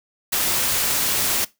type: noise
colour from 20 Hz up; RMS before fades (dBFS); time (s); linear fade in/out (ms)
white; -21; 0.32-1.45; 10
effects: noise-tail reverb RT60 0.2 s tail -19 dB re dry